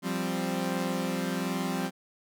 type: chord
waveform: sawtooth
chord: F suspended second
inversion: none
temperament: equal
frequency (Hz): 174.61 / 196 / 261.6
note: F3 / G3 / C4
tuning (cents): 0 / 0 / 0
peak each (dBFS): -29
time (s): 0.02-1.91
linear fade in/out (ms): 50
effects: none